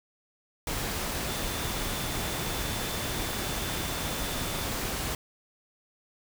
sine tone in noise, 3520 Hz, A7, in tune, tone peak -43 dBFS, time 1.28-4.65 s, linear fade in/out 2 ms, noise pink, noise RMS -32 dBFS, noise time 0.67-5.15 s, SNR -14 dB, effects none

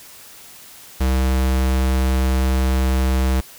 square tone, 65 Hz, C2, 11 cents flat, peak -16 dBFS, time 1-3.41 s, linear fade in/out 10 ms, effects white hiss -42 dBFS RMS until 3.58 s

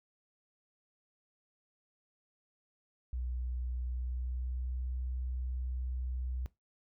sine tone with pitch glide, 61.74 to 62.96 Hz, B1 to B1, 0 to +34 cents, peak -34 dBFS, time 3.13-6.46 s, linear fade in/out 0 ms, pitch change +34 cents, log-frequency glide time 3.83-4.79 s, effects noise-tail reverb RT60 0.2 s tail -19 dB re dry

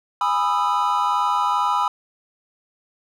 triangle chord, E major seventh, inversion first, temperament just, 824.1 / 988.9 / 1236.1 / 1318.5 Hz, G#5 / B5 / D#6 / E6, -14 / +2 / -12 / 0 cents, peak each -23 / -19 / -22 / -24 dBFS, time 0.21-1.88 s, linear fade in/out 2 ms, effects none

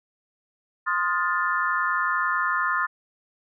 sine chord, F dominant seventh, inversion second, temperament equal with one note detuned, 1046.5 / 1244.5 / 1415.6 / 1760 Hz, C6 / Eb6 / F6 / A6, 0 / 0 / +23 / 0 cents, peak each -27 dBFS, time 0.86-2.87 s, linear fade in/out 20 ms, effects none

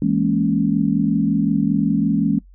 sine chord, A# half-diminished seventh, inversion second, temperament equal, 164.81 / 207.7 / 233.1 / 277.2 Hz, E3 / G#3 / A#3 / C#4, 0 / 0 / 0 / 0 cents, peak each -22 / -19 / -22 / -20 dBFS, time 0.02-2.39 s, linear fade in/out 2 ms, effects noise-tail reverb RT60 0.1 s tail -21 dB re dry + added 46 Hz sine -43 dBFS peak until 2.54 s

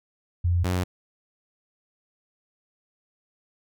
sine / sawtooth tone pair in turn, 87.31 / 90.67 Hz, F2 / F#2, 0 / -35 cents, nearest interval minor second, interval 65 cents, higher second, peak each -19 dBFS, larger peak neither, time 0.44-0.64 / 0.64-0.84 s, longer neither, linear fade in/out 10 ms, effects none

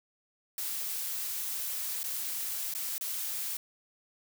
blue noise with dropouts, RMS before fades -35 dBFS, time 0.58-3.57 s, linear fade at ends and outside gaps 2 ms, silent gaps 2.032-2.04 / 2.739-2.749 / 2.981-3.01 s, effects none

